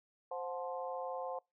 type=harmonic tone with a mistuned harmonic; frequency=174.61 Hz; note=F3; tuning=in tune; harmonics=3 / 4 / 5 / 6; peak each=-41 / -43 / -45 / -47 dBFS; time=0.31-1.39 s; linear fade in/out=5 ms; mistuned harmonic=4; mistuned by=+59 cents; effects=noise-tail reverb RT60 0.2 s tail -25 dB re dry